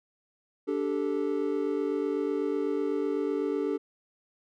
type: chord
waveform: triangle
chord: D suspended fourth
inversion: none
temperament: equal with one note detuned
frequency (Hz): 291.3 / 392 / 440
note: D4 / G4 / A4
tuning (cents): -14 / 0 / 0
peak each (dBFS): -29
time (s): 0.67-3.78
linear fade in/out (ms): 20
effects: none

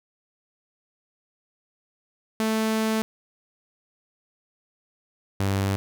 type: tone pair in turn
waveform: sawtooth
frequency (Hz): 220 / 98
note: A3 / G2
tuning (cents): 0 / 0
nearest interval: octave + major second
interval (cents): 1400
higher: first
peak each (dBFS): -18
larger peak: neither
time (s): 2.4-3.02 / 5.4-5.76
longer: first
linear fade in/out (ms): 0
effects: none

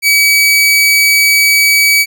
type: tone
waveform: sawtooth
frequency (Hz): 2280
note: C#7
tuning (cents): +48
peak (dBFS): -3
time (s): 0.02-2.06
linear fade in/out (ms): 50
effects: none

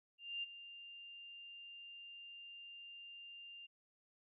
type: tone with ADSR envelope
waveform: sine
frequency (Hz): 2794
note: F7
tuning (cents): 0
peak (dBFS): -38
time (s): 0.18-3.67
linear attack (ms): 250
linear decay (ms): 20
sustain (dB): -13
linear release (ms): 17
effects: none

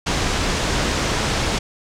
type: low-pass noise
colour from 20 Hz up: pink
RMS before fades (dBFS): -21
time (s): 0.06-1.59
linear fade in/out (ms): 10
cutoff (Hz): 7300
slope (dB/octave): 24
effects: none

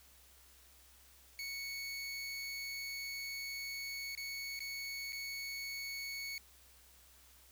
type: tone with dropouts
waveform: 25% pulse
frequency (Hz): 2217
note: C#7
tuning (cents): 0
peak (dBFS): -37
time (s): 1.39-6.38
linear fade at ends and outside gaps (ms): 1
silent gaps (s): 4.151-4.175 / 4.592-4.604 / 5.123-5.129
effects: added 64 Hz sine -66 dBFS peak until 7.51 s + white hiss -63 dBFS RMS until 7.51 s

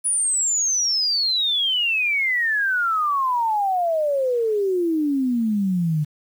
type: exponential sweep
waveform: sine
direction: down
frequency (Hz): 9980 to 146.83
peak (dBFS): -18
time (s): 0.04-6.05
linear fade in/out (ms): 20
effects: 8-bit

